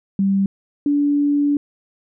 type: tone pair in turn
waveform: sine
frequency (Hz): 195.7 / 288.6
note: G3 / D4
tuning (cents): -3 / -30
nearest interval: perfect fifth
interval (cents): 673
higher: second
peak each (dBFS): -14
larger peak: neither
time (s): 0.19-0.46 / 0.86-1.57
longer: second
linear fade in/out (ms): 2
effects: none